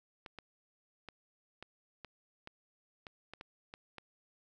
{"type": "clicks", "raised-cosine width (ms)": 0.3, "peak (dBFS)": -30, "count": 11, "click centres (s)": [0.262, 0.387, 1.087, 1.626, 2.047, 2.474, 3.068, 3.336, 3.411, 3.739, 3.983], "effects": []}